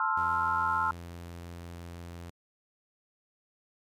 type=chord; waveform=sine; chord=F major seventh; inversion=first; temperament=equal; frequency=880 / 1046.5 / 1318.5 / 1396.9 Hz; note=A5 / C6 / E6 / F6; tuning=0 / 0 / 0 / 0 cents; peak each=-31 dBFS; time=0-0.91 s; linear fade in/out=2 ms
type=tone; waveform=sawtooth; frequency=85.9 Hz; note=F2; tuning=28 cents flat; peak=-37 dBFS; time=0.17-2.3 s; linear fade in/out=5 ms
effects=MP3 96 kbps